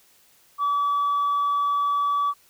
sine tone, 1147 Hz, D6, 41 cents flat, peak -18 dBFS, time 0.58-2.34 s, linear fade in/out 50 ms, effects tanh soft clip ceiling -18 dBFS + white hiss -58 dBFS RMS until 2.49 s

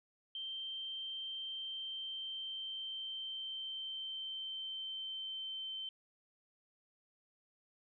sine tone with pitch glide, 3136 to 3098 Hz, G7 to G7, 0 to -21 cents, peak -40 dBFS, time 0.35-5.89 s, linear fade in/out 2 ms, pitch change -21 cents, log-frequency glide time 1.39-5.74 s, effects none

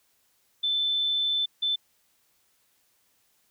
sine tone bursts at uneven times, 3526 Hz, A7, 3 cents sharp, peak -23 dBFS, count 2, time 0.63-1.46 / 1.62-1.76 s, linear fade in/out 10 ms, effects white hiss -68 dBFS RMS until 3.5 s

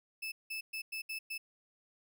35% pulse tone bursts at uneven times, 2621 Hz, E7, 11 cents flat, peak -36 dBFS, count 6, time 0.22-0.32 / 0.5-0.61 / 0.73-0.82 / 0.92-1.02 / 1.09-1.19 / 1.3-1.38 s, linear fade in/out 10 ms, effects none

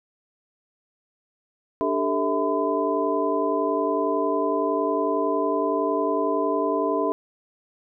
sine tone cluster, 293.8 / 394.8 / 445.7 / 652 / 1011 Hz, D4 / G4 / A4 / E5 / B5, +1 / +12 / +22 / -19 / +40 cents, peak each -27 dBFS, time 1.81-7.12 s, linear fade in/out 0 ms, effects none

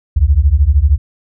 sine beating tone pair, 65.41 / 78.41 Hz, C2 / D#2, 0 / +14 cents, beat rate 13 Hz, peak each -10 dBFS, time 0.16-0.98 s, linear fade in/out 10 ms, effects none

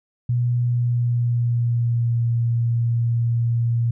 sine tone with pitch glide, 121.4 to 117.4 Hz, B2 to A#2, -29 to +13 cents, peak -17 dBFS, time 0.29-3.91 s, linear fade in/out 5 ms, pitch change -58 cents, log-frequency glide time 0.6-2.23 s, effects none

